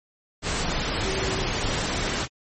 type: tone in noise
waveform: sine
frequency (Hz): 382.5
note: G4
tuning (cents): -42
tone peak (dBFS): -30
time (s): 1.01-1.47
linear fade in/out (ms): 50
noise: pink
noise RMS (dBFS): -26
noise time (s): 0.42-2.28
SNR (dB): -7
effects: MP3 32 kbps